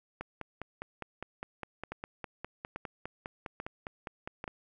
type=two click trains; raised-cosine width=0.5 ms; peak=-23 / -23 dBFS; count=22 / 4; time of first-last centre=0.21-4.478 / 1.92-4.441 s; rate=4.92 / 1.19 Hz; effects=none